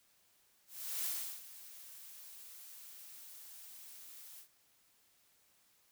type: noise with ADSR envelope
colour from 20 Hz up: blue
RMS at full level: -37 dBFS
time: 0.67-4.48 s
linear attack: 380 ms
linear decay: 360 ms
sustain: -16 dB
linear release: 89 ms
effects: white hiss -71 dBFS RMS until 5.91 s